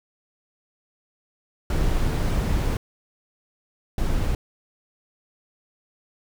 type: noise bursts at uneven times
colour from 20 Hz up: brown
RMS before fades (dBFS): -22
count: 2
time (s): 1.7-2.77 / 3.98-4.35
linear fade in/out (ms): 2
effects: none